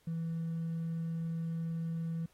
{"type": "tone with hard clipping", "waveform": "triangle", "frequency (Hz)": 164.81, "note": "E3", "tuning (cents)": 0, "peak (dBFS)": -33, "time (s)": [0.07, 2.26], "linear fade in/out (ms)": 5, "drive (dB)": 2, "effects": ["pink hiss -69 dBFS RMS until 2.33 s", "AAC 48 kbps"]}